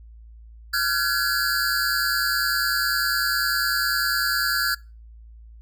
square tone cluster, 1386 / 1516 / 1676 / 4638 Hz, F6 / F#6 / G#6 / D8, -14 / +42 / +15 / -22 cents, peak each -27 dBFS, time 0.73-4.75 s, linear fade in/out 10 ms, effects noise-tail reverb RT60 0.3 s tail -23 dB re dry + added 56 Hz sine -42 dBFS peak until 5.61 s

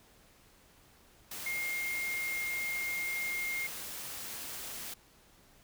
sine tone in noise, 2128 Hz, C7, 29 cents sharp, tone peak -33 dBFS, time 1.46-3.67 s, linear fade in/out 5 ms, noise white, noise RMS -42 dBFS, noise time 1.31-4.94 s, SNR +6 dB, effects pink hiss -62 dBFS RMS until 5.63 s

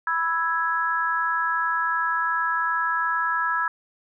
sine chord, E major, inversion second, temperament equal, 987.8 / 1318.5 / 1661.2 Hz, B5 / E6 / G#6, 0 / 0 / 0 cents, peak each -27 / -25 / -25 dBFS, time 0.07-3.68 s, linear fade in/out 2 ms, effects none

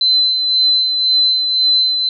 sine tone with tremolo, 4052 Hz, B7, 44 cents sharp, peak -9 dBFS, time 0.01-2.09 s, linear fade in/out 2 ms, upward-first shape sine, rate 1.9 Hz, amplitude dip 45%, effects none

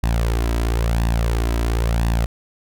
sawtooth tone with flanger, 57.2 Hz, A#1, 32 cents flat, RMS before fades -19 dBFS, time 0.03-2.26 s, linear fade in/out 5 ms, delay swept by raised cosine 1.1 to 3.1 ms, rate 0.98 Hz, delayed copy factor +0.6, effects none

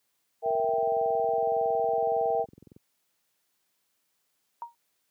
sine chord, E diminished, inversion second, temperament equal with one note detuned, 466.2 / 657.4 / 784 Hz, Bb4 / E5 / G5, 0 / -5 / 0 cents, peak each -28 dBFS, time 0.42-2.46 s, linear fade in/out 50 ms
click train, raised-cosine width 3 ms, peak -36 dBFS, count 51, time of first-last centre 0.46-2.764 s, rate 21.7 Hz
sine tone with exponential decay, 940 Hz, A#5, 14 cents sharp, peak -30 dBFS, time 4.62-4.75 s, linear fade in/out 1 ms, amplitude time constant 28 ms
effects white hiss -75 dBFS RMS until 5.1 s + high-pass 100 Hz 12 dB/octave

